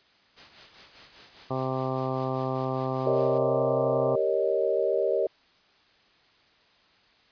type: noise with tremolo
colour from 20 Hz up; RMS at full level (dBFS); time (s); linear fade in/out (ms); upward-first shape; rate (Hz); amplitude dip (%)
white; -46; 0.36-3.39; 20; sine; 5; 55
type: harmonic tone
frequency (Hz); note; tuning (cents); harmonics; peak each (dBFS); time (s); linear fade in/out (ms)
130.81; C3; 0; 1 / 2 / 3 / 4 / 5 / 6 / 7 / 8 / 9; -32 / -34 / -34 / -35 / -35 / -36 / -41 / -40 / -38; 1.5-4.16; 10
type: chord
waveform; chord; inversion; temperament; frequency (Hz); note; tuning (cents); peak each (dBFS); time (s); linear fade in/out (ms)
sine; Eb dominant seventh; first; equal; 392 / 466.2 / 554.4 / 622.3; G4 / Bb4 / Db5 / Eb5; 0 / 0 / 0 / 0; -28; 3.06-5.27; 5
effects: white hiss -61 dBFS RMS until 7.31 s + resampled to 11025 Hz